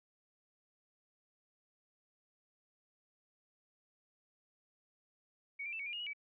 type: tone with pitch steps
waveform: sine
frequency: 2238 / 2362 / 2650 / 2243 / 2403 / 2857 / 2914 / 2291 Hz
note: C#7 / D7 / E7 / C#7 / D7 / F7 / F#7 / D7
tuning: +16 / +9 / +9 / +20 / +39 / +39 / -27 / -44 cents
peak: -39 dBFS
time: 5.59-6.134 s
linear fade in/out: 10 ms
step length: 68 ms
effects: none